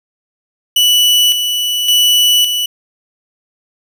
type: tone with tremolo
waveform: 40% pulse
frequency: 2960 Hz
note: F#7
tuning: in tune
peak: -7 dBFS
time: 0.76-2.66 s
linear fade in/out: 5 ms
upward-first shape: square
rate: 0.89 Hz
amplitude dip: 50%
effects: none